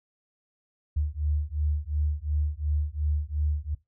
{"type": "beating tone pair", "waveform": "sine", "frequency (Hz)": [73.42, 76.22], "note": ["D2", "D#2"], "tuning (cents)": [0, -35], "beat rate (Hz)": 2.8, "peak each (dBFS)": -28, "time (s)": [0.96, 3.75], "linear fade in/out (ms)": 10, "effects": ["noise-tail reverb RT60 0.2 s tail -19 dB re dry"]}